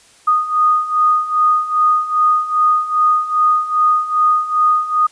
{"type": "beating tone pair", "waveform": "sine", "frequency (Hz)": [1235, 1237.5], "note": ["D#6", "D#6"], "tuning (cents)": [-13, -10], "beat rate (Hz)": 2.5, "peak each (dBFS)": [-17, -13], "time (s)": [0.27, 5.07], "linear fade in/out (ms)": 10, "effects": ["white hiss -48 dBFS RMS until 5.11 s", "resampled to 22050 Hz"]}